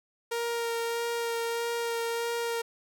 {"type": "tone with vibrato", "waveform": "sawtooth", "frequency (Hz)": 466.2, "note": "A#4", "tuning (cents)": 0, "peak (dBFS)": -25, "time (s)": [0.31, 2.62], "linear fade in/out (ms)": 10, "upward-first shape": "sine", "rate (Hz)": 1.6, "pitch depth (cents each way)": 12, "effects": []}